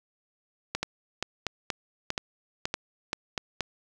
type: two click trains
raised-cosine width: 0.2 ms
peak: -11 / -11 dBFS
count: 5 / 7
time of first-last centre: 0.83-3.378 / 0.75-3.607 s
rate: 1.57 / 2.1 Hz
effects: none